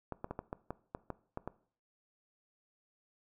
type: clicks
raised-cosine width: 1 ms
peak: -24 dBFS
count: 10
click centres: 0.123 / 0.244 / 0.31 / 0.391 / 0.529 / 0.706 / 0.949 / 1.103 / 1.374 / 1.476 s
effects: noise-tail reverb RT60 0.5 s tail -19 dB re dry